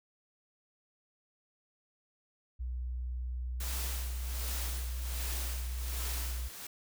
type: tone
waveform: sine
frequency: 61.74 Hz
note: B1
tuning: in tune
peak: -34 dBFS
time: 2.59-6.49 s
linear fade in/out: 20 ms
type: noise with tremolo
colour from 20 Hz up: white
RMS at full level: -39 dBFS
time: 3.6-6.67 s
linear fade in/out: 5 ms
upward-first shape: sine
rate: 1.3 Hz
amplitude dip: 65%
effects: none